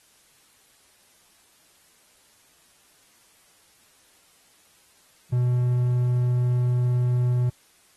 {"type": "tone", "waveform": "triangle", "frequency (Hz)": 123.47, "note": "B2", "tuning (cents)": 0, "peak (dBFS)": -17, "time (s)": [5.32, 7.5], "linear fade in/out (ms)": 10, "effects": ["white hiss -59 dBFS RMS until 7.96 s", "AAC 32 kbps"]}